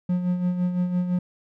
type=tone with tremolo; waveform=triangle; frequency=179.2 Hz; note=F3; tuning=45 cents sharp; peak=-17 dBFS; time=0.09-1.19 s; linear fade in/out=5 ms; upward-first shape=sine; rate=5.9 Hz; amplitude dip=55%; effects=none